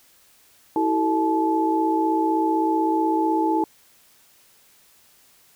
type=tone cluster; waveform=sine; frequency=324.7 / 380.6 / 444 / 865 Hz; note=E4 / F#4 / A4 / A5; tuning=-26 / +49 / +16 / -30 cents; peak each=-21 / -29 / -29 / -22 dBFS; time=0.76-3.64 s; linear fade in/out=2 ms; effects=white hiss -56 dBFS RMS until 5.55 s